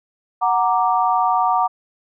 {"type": "chord", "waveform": "sine", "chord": "Gb augmented", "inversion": "none", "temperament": "equal", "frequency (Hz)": [740, 932.3, 1174.7], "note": ["Gb5", "Bb5", "D6"], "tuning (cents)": [0, 0, 0], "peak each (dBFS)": [-18, -19, -20], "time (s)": [0.41, 1.68], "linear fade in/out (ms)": 20, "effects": []}